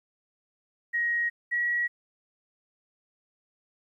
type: tone pair in turn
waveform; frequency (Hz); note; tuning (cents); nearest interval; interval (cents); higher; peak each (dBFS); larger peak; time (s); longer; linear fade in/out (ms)
sine; 1887 / 1917.8; A#6 / A#6; +21 / +49; unison; 28; second; -24; neither; 0.93-1.3 / 1.51-1.88; neither; 20
effects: 11-bit